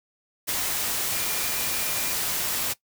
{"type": "tone in noise", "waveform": "sine", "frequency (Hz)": 2400, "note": "D7", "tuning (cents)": 37, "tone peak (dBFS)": -38, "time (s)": [1.11, 2.15], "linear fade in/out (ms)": 20, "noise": "white", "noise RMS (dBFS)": -27, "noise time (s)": [0.47, 2.74], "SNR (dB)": -14, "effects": ["noise-tail reverb RT60 0.1 s tail -19 dB re dry"]}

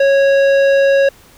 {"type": "tone with tanh clipping", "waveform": "sine", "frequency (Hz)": 551, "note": "C#5", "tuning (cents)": -11, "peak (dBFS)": -10, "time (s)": [0, 1.09], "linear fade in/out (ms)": 5, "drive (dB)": 13, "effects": ["pink hiss -45 dBFS RMS until 1.37 s"]}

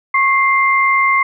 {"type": "tone pair together", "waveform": "sine", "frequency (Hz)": [1092.8, 2093], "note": ["C#6", "C7"], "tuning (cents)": [-25, 0], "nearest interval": "major seventh", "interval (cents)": 1125, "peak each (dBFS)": -13, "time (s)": [0.14, 1.23], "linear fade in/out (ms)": 5, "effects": []}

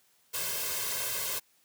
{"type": "noise with comb filter", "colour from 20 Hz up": "white", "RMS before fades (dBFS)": -33, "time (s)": [0.33, 1.4], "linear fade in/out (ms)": 20, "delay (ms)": 1.9, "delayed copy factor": 0.95, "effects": ["white hiss -67 dBFS RMS until 1.64 s", "high-pass 100 Hz 12 dB/octave"]}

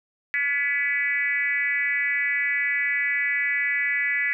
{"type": "tone with frequency modulation", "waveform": "sine", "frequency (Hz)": 1987, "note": "B6", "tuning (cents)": 10, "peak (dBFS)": -21, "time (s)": [0.34, 4.33], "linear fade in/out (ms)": 0, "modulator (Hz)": 277, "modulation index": 1.1, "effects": []}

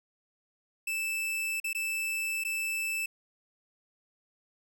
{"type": "tone with dropouts", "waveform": "45% pulse", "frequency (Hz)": 2637, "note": "E7", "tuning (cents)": 0, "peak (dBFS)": -30, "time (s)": [0.87, 3.06], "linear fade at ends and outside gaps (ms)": 5, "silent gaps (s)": [[1.601, 1.642], [1.731, 1.748], [2.438, 2.448]], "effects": []}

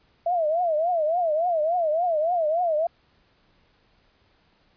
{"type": "tone with vibrato", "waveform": "sine", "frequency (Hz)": 660, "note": "E5", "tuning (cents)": 2, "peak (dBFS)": -20, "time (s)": [0.26, 2.87], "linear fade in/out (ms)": 5, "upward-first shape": "triangle", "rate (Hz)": 3.5, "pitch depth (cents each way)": 190, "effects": ["pink hiss -63 dBFS RMS until 4.76 s", "resampled to 11025 Hz"]}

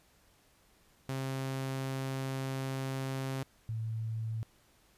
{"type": "tone pair in turn", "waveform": ["sawtooth", "sine"], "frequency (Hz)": [133.5, 111.69], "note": ["C3", "A2"], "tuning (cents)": [35, 26], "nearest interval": "minor third", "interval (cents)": 309, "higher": "first", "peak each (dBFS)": [-30, -33], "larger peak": "first", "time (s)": [[1.09, 3.43], [3.69, 4.43]], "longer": "first", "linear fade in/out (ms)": 0, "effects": ["pink hiss -66 dBFS RMS until 4.97 s", "resampled to 32000 Hz"]}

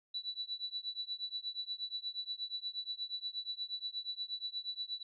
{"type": "tone with tremolo", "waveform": "sine", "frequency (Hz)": 3951, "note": "B7", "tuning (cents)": 0, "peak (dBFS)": -34, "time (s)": [0.14, 5.03], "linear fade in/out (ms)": 5, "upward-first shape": "triangle", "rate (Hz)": 8.4, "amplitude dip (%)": 100, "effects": []}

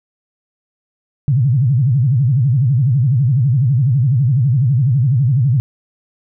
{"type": "tone with vibrato", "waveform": "sine", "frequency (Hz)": 129.5, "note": "C3", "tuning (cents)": -17, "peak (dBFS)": -10, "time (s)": [1.28, 5.6], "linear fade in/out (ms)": 0, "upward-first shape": "sine", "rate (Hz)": 12, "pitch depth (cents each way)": 240, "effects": []}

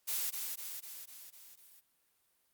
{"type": "noise with echo", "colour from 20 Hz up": "blue", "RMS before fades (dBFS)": -35, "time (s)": [0.07, 0.31], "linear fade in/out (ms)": 20, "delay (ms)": 250, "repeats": 6, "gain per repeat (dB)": -4, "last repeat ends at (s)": 1.81, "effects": ["white hiss -75 dBFS RMS until 2.53 s", "Opus 48 kbps"]}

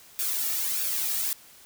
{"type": "noise with flanger", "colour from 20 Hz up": "blue", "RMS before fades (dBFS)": -28, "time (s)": [0.19, 1.33], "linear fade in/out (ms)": 0, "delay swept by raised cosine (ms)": [0.97, 1.97], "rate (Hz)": 1.6, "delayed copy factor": -0.6, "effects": ["white hiss -52 dBFS RMS until 1.65 s"]}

